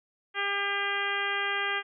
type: harmonic tone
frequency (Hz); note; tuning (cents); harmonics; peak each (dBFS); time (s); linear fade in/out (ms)
400.9; G4; +39; 1 / 2 / 3 / 4 / 5 / 6 / 7 / 8; -38 / -37 / -35 / -32 / -33 / -37 / -38 / -38; 0.34-1.83; 50
effects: none